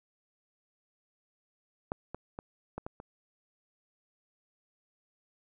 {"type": "clicks", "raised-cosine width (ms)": 1, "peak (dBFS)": [-18, -24, -25, -23, -24, -30], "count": 6, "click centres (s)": [1.919, 2.146, 2.389, 2.78, 2.865, 3.001], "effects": []}